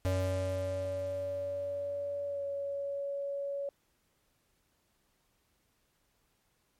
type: tone with exponential decay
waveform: square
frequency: 92.5 Hz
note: F#2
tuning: in tune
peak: -29 dBFS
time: 0.05-3 s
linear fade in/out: 0 ms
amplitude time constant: 640 ms
type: tone with pitch glide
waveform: sine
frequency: 570 to 561.2 Hz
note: C#5 to C#5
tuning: +48 to +21 cents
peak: -33 dBFS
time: 0.06-3.69 s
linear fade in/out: 2 ms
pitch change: -27 cents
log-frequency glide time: 2.26-2.43 s
effects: pink hiss -74 dBFS RMS until 6.79 s + MP3 64 kbps